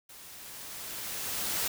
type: noise with level ramp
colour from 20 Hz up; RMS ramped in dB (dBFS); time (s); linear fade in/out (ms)
white; -50 to -30; 0.09-1.68; 5
effects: none